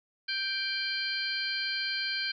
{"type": "harmonic tone with a mistuned harmonic", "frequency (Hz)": 784, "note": "G5", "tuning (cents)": 0, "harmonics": [2, 3, 4, 5, 6], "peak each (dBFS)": [-35, -37, -38, -35, -36], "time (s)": [0.28, 2.32], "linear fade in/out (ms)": 10, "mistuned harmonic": 5, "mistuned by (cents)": 110, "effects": []}